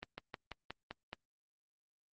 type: slowing click train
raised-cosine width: 0.3 ms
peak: -26 dBFS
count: 7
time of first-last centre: 0.03-1.13 s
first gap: 150 ms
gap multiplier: 1.08
effects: Opus 24 kbps